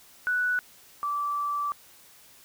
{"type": "tone pair in turn", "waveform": "sine", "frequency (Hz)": [1480, 1162.3], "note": ["F#6", "D6"], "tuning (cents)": [0, -18], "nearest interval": "major third", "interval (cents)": 418, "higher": "first", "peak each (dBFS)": [-23, -26], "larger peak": "first", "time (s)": [[0.27, 0.59], [1.03, 1.72]], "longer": "second", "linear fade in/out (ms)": 0, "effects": ["white hiss -54 dBFS RMS until 2.44 s"]}